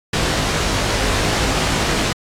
pink noise with comb filter, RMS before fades -18 dBFS, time 0.13-2.13 s, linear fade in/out 5 ms, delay 19 ms, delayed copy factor +0.65, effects low-pass 7000 Hz 12 dB/octave + AAC 64 kbps

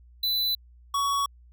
square tone pair in turn, 3995 / 1121.1 Hz, B7 / C#6, +19 / +19 cents, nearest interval octave + minor seventh, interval 2200 cents, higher first, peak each -24 dBFS, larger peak neither, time 0.23-0.55 / 0.94-1.26 s, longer neither, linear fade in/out 5 ms, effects added 60 Hz sine -50 dBFS peak until 1.52 s

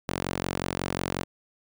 sawtooth tone with high-pass filter, 45.52 Hz, F#1, 28 cents flat, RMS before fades -31 dBFS, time 0.08-1.24 s, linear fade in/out 10 ms, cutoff 160 Hz, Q 0.55, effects none

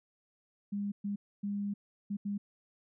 sine tone bursts at uneven times, 202.6 Hz, G#3, 43 cents flat, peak -32 dBFS, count 5, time 0.72-0.92 / 1.04-1.16 / 1.43-1.74 / 2.1-2.17 / 2.25-2.38 s, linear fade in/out 10 ms, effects none

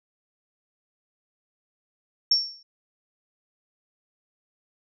sine tone with exponential decay, 5470 Hz, F8, 37 cents flat, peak -14 dBFS, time 2.31-2.63 s, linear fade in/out 5 ms, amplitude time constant 69 ms, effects none

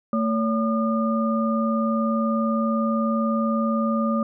sine tone cluster, 224.5 / 567 / 1212 Hz, A3 / C#5 / D#6, +35 / +39 / -46 cents, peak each -21 / -27 / -27 dBFS, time 0.13-4.23 s, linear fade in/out 2 ms, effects none

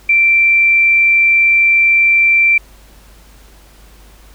sine tone, 2349 Hz, D7, in tune, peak -7 dBFS, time 0.09-2.58 s, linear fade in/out 5 ms, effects added 50 Hz sine -41 dBFS peak until 4.34 s + pink hiss -46 dBFS RMS until 4.34 s

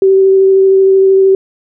sine tone with vibrato, 384.9 Hz, G4, 32 cents flat, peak -4 dBFS, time 0.02-1.35 s, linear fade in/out 2 ms, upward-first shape sine, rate 13 Hz, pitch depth 10 cents each way, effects none

